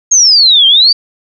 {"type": "exponential two-way sweep", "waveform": "sine", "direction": "down then up", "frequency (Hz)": [6600, 3126, 4723], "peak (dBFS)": -3, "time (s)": [0.11, 0.93], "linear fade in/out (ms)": 10, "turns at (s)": 0.67, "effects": []}